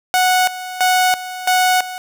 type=tone with tremolo; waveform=sawtooth; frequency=737 Hz; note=F#5; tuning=7 cents flat; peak=-8 dBFS; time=0.14-1.98 s; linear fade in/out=0 ms; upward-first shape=square; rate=1.5 Hz; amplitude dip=80%; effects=none